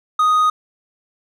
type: tone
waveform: triangle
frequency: 1245 Hz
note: D#6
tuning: 1 cent sharp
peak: -10 dBFS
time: 0.19-0.5 s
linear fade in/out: 5 ms
effects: none